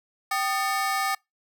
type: ring-modulated tone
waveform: 30% pulse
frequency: 1003 Hz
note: B5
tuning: 26 cents sharp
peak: -18 dBFS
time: 0.31-1.15 s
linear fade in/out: 5 ms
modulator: 225 Hz
effects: noise-tail reverb RT60 0.2 s tail -26 dB re dry